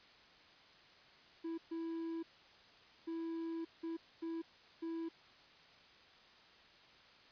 triangle tone bursts at uneven times, 329.6 Hz, E4, in tune, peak -37 dBFS, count 6, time 1.44-1.58 / 1.71-2.23 / 3.07-3.65 / 3.83-3.97 / 4.22-4.42 / 4.82-5.09 s, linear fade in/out 10 ms, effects white hiss -62 dBFS RMS until 7.31 s + resampled to 11025 Hz

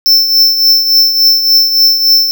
square tone with tremolo, 5330 Hz, E8, 18 cents sharp, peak -3 dBFS, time 0.06-2.31 s, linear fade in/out 0 ms, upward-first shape triangle, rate 3.5 Hz, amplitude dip 65%, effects none

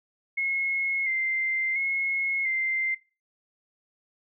sine tone with vibrato, 2128 Hz, C7, 29 cents sharp, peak -24 dBFS, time 0.37-2.95 s, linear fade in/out 10 ms, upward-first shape square, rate 0.72 Hz, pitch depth 34 cents each way, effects noise-tail reverb RT60 0.3 s tail -19 dB re dry

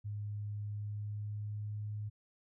sine tone with pitch glide, 103.83 to 105.22 Hz, G#2 to G#2, 0 to +23 cents, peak -37 dBFS, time 0.04-2.1 s, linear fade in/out 20 ms, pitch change +23 cents, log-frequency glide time 0.63-1.89 s, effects none

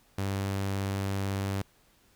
sawtooth tone, 98 Hz, G2, in tune, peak -25 dBFS, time 0.18-1.62 s, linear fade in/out 5 ms, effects pink hiss -64 dBFS RMS until 2.15 s

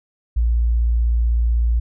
sine tone, 58 Hz, A#1, 8 cents flat, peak -14 dBFS, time 0.36-1.8 s, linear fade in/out 10 ms, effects none

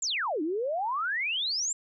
sine exponential two-way sweep, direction down then up, 7630 to 293.7 to 7630 Hz, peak -27 dBFS, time 0.02-1.73 s, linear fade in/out 5 ms, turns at 0.42 s, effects none

